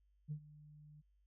sine tone with ADSR envelope, 150 Hz, D3, 37 cents sharp, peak -37 dBFS, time 0.28-1.02 s, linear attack 34 ms, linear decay 78 ms, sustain -19 dB, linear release 22 ms, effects tanh soft clip ceiling -34 dBFS + added 50 Hz sine -70 dBFS peak until 1.26 s

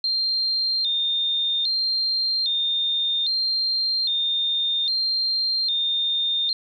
sine tone with vibrato, 3899 Hz, B7, 23 cents flat, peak -20 dBFS, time 0.04-6.53 s, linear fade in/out 2 ms, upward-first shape square, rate 0.62 Hz, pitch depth 120 cents each way, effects none

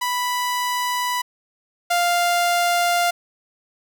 sawtooth tone pair in turn, 987.8 / 698.5 Hz, B5 / F5, 0 / 0 cents, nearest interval tritone, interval 600 cents, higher first, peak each -17 / -13 dBFS, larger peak second, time 0.01-1.22 / 1.9-3.11 s, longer neither, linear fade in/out 10 ms, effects none

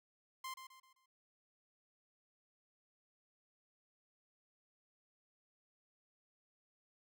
sawtooth tone with echo, 1046.5 Hz, C6, in tune, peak -39 dBFS, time 0.44-0.54 s, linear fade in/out 5 ms, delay 130 ms, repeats 4, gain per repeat -8 dB, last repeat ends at 1.06 s, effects none

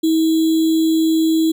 sine tone with sample-and-hold, 321.5 Hz, E4, 43 cents flat, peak -12 dBFS, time 0.03-1.52 s, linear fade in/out 10 ms, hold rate 3675 Hz, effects none

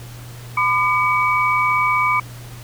sine tone cluster, 1009 / 1204 / 2268 Hz, B5 / D6 / C#7, +37 / +43 / +39 cents, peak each -19 dBFS, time 0.57-2.2 s, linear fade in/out 5 ms, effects added 120 Hz sine -34 dBFS peak until 2.63 s + pink hiss -41 dBFS RMS until 2.63 s

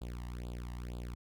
sawtooth tone with flanger, 60 Hz, B1, 49 cents flat, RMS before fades -42 dBFS, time 0.01-1.15 s, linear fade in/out 10 ms, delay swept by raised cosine 0.25 to 1.06 ms, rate 2.1 Hz, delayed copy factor +0.95, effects none

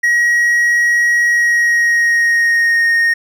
triangle tone with pitch glide, 1902 to 1853.2 Hz, A#6 to A#6, +34 to -11 cents, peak -8 dBFS, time 0.03-3.14 s, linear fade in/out 10 ms, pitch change -45 cents, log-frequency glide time 1.24-2.89 s, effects none

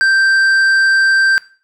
sine tone with tanh clipping, 1568 Hz, G6, in tune, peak -10 dBFS, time 0.01-1.38 s, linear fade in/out 0 ms, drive 8 dB, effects noise-tail reverb RT60 0.4 s tail -19 dB re dry

